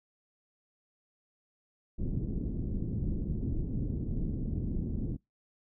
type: low-pass noise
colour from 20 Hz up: pink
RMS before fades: -33 dBFS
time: 1.98-5.17 s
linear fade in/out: 10 ms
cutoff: 310 Hz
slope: 24 dB/octave
effects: noise-tail reverb RT60 0.2 s tail -26 dB re dry